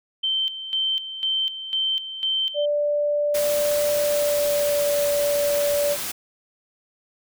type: tone with tremolo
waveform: sine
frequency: 3109 Hz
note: G7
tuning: 15 cents flat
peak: -20 dBFS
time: 0.23-2.66 s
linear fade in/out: 10 ms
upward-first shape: square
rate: 2 Hz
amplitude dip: 70%
type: tone with pitch glide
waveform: sine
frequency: 587.3 to 578.5 Hz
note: D5 to D5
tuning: 0 to -26 cents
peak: -19 dBFS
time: 2.54-5.97 s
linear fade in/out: 50 ms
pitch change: -26 cents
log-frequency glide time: 3.93-4.94 s
type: noise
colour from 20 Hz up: white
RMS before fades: -29 dBFS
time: 3.34-6.12 s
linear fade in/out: 10 ms
effects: none